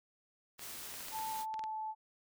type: noise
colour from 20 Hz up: white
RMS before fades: -46 dBFS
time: 0.58-1.46 s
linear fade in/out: 50 ms
type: clicks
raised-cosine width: 0.2 ms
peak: -30 dBFS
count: 8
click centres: 0.594 / 0.94 / 1.007 / 1.084 / 1.189 / 1.541 / 1.593 / 1.639 s
type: tone with pitch glide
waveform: sine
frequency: 880 to 870.4 Hz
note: A5 to A5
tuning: 0 to -19 cents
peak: -37 dBFS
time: 1.11-1.95 s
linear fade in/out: 50 ms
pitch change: -19 cents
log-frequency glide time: 1.28-1.77 s
effects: none